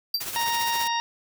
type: tone with exponential decay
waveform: square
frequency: 4699 Hz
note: D8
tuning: in tune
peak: -19 dBFS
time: 0.14-0.26 s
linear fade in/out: 5 ms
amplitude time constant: 26 ms
type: noise with tremolo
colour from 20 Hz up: white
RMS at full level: -30 dBFS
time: 0.2-0.88 s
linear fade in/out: 10 ms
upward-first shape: triangle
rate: 15 Hz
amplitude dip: 60%
type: harmonic tone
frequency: 932.3 Hz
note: A#5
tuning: in tune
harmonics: 1 / 2 / 3 / 4 / 5 / 6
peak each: -25 / -32 / -34 / -33 / -40 / -34 dBFS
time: 0.36-1 s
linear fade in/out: 0 ms
effects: none